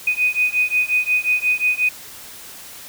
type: beating tone pair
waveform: sine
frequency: 2489 / 2494.6 Hz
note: D#7 / D#7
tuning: 0 / +4 cents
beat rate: 5.6 Hz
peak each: -19 dBFS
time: 0.07-1.89 s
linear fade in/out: 5 ms
effects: white hiss -38 dBFS RMS until 2.88 s